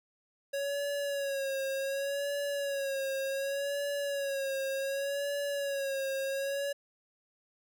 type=tone with vibrato; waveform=square; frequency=554.4 Hz; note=C#5; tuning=in tune; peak=-32 dBFS; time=0.53-6.73 s; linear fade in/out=10 ms; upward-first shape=sine; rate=0.67 Hz; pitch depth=49 cents each way; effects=none